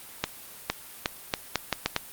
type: accelerating click train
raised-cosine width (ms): 0.2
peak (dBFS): -6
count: 8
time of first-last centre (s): 0.24-1.964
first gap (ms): 460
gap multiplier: 0.78
effects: white hiss -45 dBFS RMS until 2.12 s + Opus 32 kbps